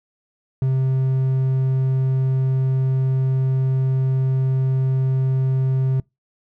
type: tone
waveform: triangle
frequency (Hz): 131.8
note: C3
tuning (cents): +13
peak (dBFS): -14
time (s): 0.62-6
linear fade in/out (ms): 2
effects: noise-tail reverb RT60 0.2 s tail -25 dB re dry